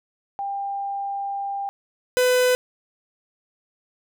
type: tone pair in turn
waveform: sine / 45% pulse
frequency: 796 / 501.4 Hz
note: G5 / B4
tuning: +26 / +26 cents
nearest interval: minor sixth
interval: 800 cents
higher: first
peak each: -25 / -16 dBFS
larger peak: second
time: 0.39-1.69 / 2.17-2.55 s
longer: first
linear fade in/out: 0 ms
effects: none